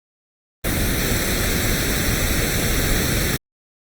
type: noise with comb filter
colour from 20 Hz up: pink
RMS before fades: -20 dBFS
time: 0.64-3.37 s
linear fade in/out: 10 ms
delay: 0.51 ms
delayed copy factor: +0.7
effects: Opus 32 kbps